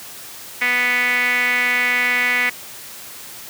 sawtooth tone with band-pass filter, 246.9 Hz, B3, in tune, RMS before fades -18 dBFS, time 0.61-2.5 s, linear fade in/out 10 ms, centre 2100 Hz, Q 8.1, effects white hiss -36 dBFS RMS until 3.49 s + high-pass 80 Hz 12 dB/octave

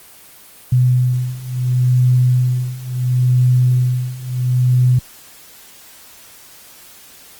sine beating tone pair, 125.1 / 125.82 Hz, B2 / B2, +23 / +33 cents, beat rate 0.72 Hz, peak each -16 / -14 dBFS, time 0.72-4.99 s, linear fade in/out 5 ms, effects white hiss -42 dBFS RMS until 7.39 s + Opus 24 kbps

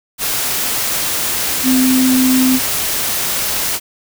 sine tone in noise, 257.7 Hz, C4, 26 cents flat, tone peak -10 dBFS, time 1.63-2.6 s, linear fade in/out 50 ms, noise white, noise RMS -18 dBFS, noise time 0.18-3.8 s, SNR +5 dB, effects none

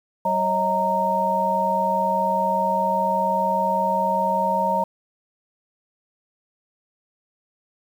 sine tone cluster, 189.9 / 549 / 629 / 925 Hz, F#3 / C#5 / D#5 / A#5, +45 / -17 / +19 / -14 cents, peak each -29 / -27 / -26 / -20 dBFS, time 0.25-4.84 s, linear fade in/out 5 ms, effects 8-bit

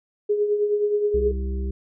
sine tone with tremolo, 415.3 Hz, G#4, in tune, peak -16 dBFS, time 0.29-1.32 s, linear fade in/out 10 ms, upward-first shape triangle, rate 9.5 Hz, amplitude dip 60%
harmonic tone, 65.41 Hz, C2, in tune, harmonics 1 / 3 / 5 / 6, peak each -24 / -35 / -41 / -36 dBFS, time 1.14-1.71 s, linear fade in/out 5 ms
effects none

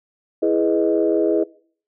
sine chord, E major seventh, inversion none, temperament equal, 329.6 / 415.3 / 493.9 / 622.3 Hz, E4 / G#4 / B4 / D#5, 0 / 0 / 0 / 0 cents, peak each -19 / -19 / -23 / -22 dBFS, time 0.42-1.44 s, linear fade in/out 10 ms, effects noise-tail reverb RT60 0.5 s tail -22 dB re dry + tanh soft clip ceiling -5 dBFS

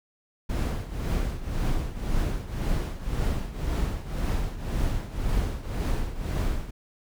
brown noise with tremolo, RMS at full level -24 dBFS, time 0.49-6.71 s, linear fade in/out 10 ms, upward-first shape triangle, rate 1.9 Hz, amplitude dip 80%, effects none

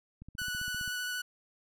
click train, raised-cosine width 5 ms, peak -34 dBFS, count 11, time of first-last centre 0.22-0.878 s, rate 15.2 Hz
sawtooth tone with vibrato, 1480 Hz, F#6, in tune, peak -30 dBFS, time 0.38-1.22 s, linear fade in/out 10 ms, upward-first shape square, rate 13 Hz, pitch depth 9 cents each way
effects none

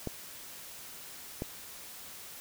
clicks, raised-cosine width 2 ms, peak -20 dBFS, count 2, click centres 0.073 / 1.421 s, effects white hiss -47 dBFS RMS until 2.4 s

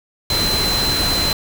sine tone in noise, 4071 Hz, C8, 48 cents flat, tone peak -18 dBFS, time 0.3-1.33 s, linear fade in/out 2 ms, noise pink, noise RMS -21 dBFS, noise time 0.3-1.33 s, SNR 0 dB, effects none

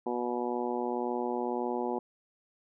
harmonic tone, 121.8 Hz, B2, 24 cents flat, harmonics 2 / 3 / 4 / 5 / 6 / 7 / 8, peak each -36 / -34 / -37 / -42 / -39 / -37 / -42 dBFS, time 0.06-1.99 s, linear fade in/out 5 ms, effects none

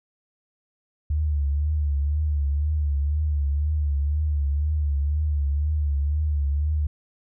sine tone with vibrato, 73.42 Hz, D2, in tune, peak -20 dBFS, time 1.1-6.87 s, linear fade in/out 5 ms, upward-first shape triangle, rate 2 Hz, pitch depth 90 cents each way, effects none

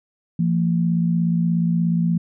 sine tone pair together, 170.2 / 227 Hz, F3 / A#3, -44 / -46 cents, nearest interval perfect fourth, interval 498 cents, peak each -17 / -24 dBFS, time 0.39-2.18 s, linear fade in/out 5 ms, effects none

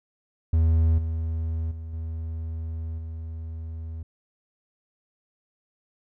triangle tone with level steps, 81 Hz, E2, 30 cents flat, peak -15 / -23 / -31 / -27 / -30 dBFS, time 0.53-4.03 s, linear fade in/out 5 ms, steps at 0.98 / 1.71 / 1.93 / 2.98 s, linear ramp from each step 5 ms, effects none

